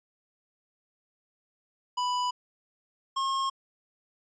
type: tone pair in turn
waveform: square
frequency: 990 / 1077.2 Hz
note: B5 / C#6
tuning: +4 / -50 cents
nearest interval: minor second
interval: 146 cents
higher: second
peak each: -27 dBFS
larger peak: neither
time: 1.97-2.31 / 3.16-3.5 s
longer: neither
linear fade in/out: 10 ms
effects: resampled to 16000 Hz